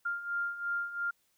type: beating tone pair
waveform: sine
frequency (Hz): 1396.9 / 1399.8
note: F6 / F6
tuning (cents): 0 / +4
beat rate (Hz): 2.9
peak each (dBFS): -38 / -33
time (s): 0.05-1.11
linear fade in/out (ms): 10
effects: white hiss -73 dBFS RMS until 1.37 s